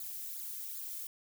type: noise with flanger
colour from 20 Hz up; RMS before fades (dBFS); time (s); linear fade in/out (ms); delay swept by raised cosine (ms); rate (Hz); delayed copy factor
violet; -42; 0-1.07; 2; 0.34 to 2.14; 2.6; -0.75
effects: none